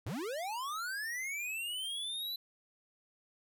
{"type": "linear sweep", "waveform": "square", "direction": "up", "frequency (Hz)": [77.78, 4019], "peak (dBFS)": -37, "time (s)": [0.06, 2.36], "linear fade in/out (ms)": 5, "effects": []}